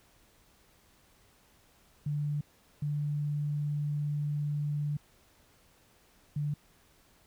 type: tone bursts at uneven times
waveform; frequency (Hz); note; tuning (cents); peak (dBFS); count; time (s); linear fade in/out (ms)
sine; 147.1; D3; +3; -29; 3; 2.06-2.41 / 2.82-4.97 / 6.36-6.54; 5
effects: pink hiss -64 dBFS RMS until 7.26 s